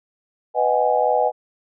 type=chord; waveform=sine; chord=G# minor seventh; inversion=first; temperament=just; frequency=498.4 / 623 / 747.5 / 830.6 Hz; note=B4 / D#5 / F#5 / G#5; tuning=+16 / +2 / +17 / 0 cents; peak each=-21 dBFS; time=0.54-1.32 s; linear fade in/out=50 ms; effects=none